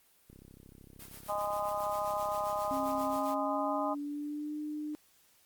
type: click train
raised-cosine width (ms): 3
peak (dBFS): -40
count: 96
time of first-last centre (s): 0.3-3.161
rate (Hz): 33.2
type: noise with tremolo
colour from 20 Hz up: white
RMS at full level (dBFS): -48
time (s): 0.99-3.35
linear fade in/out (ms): 10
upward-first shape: sine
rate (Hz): 7.5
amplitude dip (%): 60
type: harmonic tone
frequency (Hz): 205.8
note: G#3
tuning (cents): -16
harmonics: 3 / 4 / 5 / 6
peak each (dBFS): -35 / -36 / -37 / -38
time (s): 1.28-3.95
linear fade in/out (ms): 20
type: tone with pitch glide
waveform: sine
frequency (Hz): 269.8 to 301.1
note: C#4 to D4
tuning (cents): -47 to +43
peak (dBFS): -35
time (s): 2.71-4.95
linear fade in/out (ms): 0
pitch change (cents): +190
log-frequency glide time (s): 3.08-4.56
effects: white hiss -66 dBFS RMS until 5.45 s + Opus 32 kbps